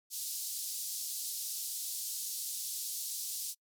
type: band-pass noise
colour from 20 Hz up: white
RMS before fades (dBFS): -39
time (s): 0.1-3.55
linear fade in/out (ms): 50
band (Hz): 4200 to 14000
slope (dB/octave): 24
effects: noise-tail reverb RT60 0.1 s tail -26 dB re dry